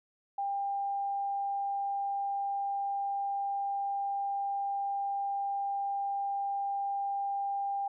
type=tone; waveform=sine; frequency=797 Hz; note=G5; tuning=28 cents sharp; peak=-30 dBFS; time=0.38-7.88 s; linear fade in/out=5 ms; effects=none